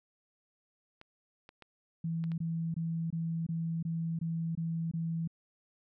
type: clicks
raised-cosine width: 0.3 ms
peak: -34 dBFS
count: 5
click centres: 1.014 / 1.491 / 1.623 / 2.24 / 2.318 s
type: tone bursts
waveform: sine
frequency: 164.81 Hz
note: E3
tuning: in tune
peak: -31 dBFS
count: 9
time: 2.04-5.276 s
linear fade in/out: 5 ms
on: 340 ms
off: 22 ms
effects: none